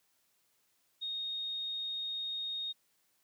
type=tone; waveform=sine; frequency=3717 Hz; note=A#7; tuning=6 cents flat; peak=-35 dBFS; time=1.01-2.73 s; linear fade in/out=20 ms; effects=white hiss -74 dBFS RMS until 3.23 s + high-pass 80 Hz 12 dB/octave

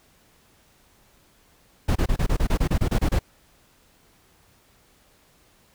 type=noise bursts; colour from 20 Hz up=brown; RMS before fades=-20 dBFS; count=13; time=1.88-3.193 s; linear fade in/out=10 ms; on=77 ms; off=26 ms; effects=pink hiss -59 dBFS RMS until 5.74 s

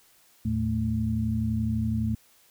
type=tone cluster; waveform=sine; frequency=79.4 / 111.3 / 220.7 Hz; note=D#2 / A2 / A3; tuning=+36 / +20 / +5 cents; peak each=-31 / -28 / -27 dBFS; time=0.45-2.15 s; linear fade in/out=5 ms; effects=white hiss -60 dBFS RMS until 2.5 s

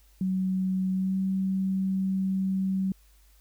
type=tone with pitch glide; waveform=sine; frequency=187.7 to 190.76 Hz; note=F#3 to G3; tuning=+25 to -47 cents; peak=-24 dBFS; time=0.21-2.92 s; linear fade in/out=2 ms; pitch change=+28 cents; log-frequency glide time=0.93-1.17 s; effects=added 50 Hz sine -56 dBFS peak until 3.4 s + white hiss -64 dBFS RMS until 3.4 s

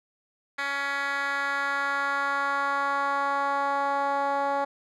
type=tone with band-pass filter sweep; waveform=10% pulse; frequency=279.9 Hz; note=C#4; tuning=17 cents sharp; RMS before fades=-27 dBFS; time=0.58-4.65 s; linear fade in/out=10 ms; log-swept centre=2100 to 740 Hz; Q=1.9; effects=none

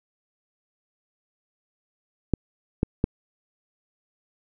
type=clicks; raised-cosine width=3 ms; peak=-7 dBFS; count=3; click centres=2.337 / 2.831 / 3.041 s; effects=none

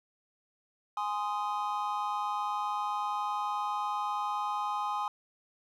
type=chord; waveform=triangle; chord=Ab major; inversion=none; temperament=just; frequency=830.6 / 1038.3 / 1245.9 Hz; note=Ab5 / C6 / Eb6; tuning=0 / -14 / +2 cents; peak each=-32 / -33 / -34 dBFS; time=0.97-5.08 s; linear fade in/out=2 ms; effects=none

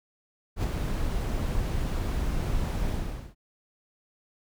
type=noise with ADSR envelope; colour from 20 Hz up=brown; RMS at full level=-24 dBFS; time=0.56-3.35 s; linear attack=75 ms; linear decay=13 ms; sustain=-4 dB; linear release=460 ms; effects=none

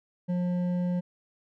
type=tone with hard clipping; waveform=sine; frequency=178.2 Hz; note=F3; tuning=35 cents sharp; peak=-27 dBFS; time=0.28-1.01 s; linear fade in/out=20 ms; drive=7 dB; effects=none

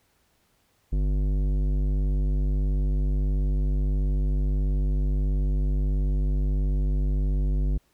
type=tone with tanh clipping; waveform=triangle; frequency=49.24 Hz; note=G1; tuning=8 cents sharp; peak=-23 dBFS; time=0.92-7.78 s; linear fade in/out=10 ms; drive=18 dB; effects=pink hiss -67 dBFS RMS until 7.93 s

